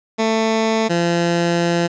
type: tone pair in turn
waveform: 15% pulse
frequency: 222.1 / 171.25 Hz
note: A3 / F3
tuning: +16 / -34 cents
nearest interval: perfect fourth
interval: 450 cents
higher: first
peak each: -9 dBFS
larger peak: neither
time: 0.18-0.89 / 0.89-1.88 s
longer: second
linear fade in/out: 20 ms
effects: resampled to 16000 Hz + 8-bit